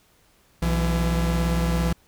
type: tone pair together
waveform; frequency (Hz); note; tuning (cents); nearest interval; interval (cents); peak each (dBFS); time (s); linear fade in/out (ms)
45% pulse; 61.74 / 167.56; B1 / E3; 0 / +29; octave + perfect fourth; 1729; -23; 0.62-1.93; 5
effects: pink hiss -60 dBFS RMS until 2.07 s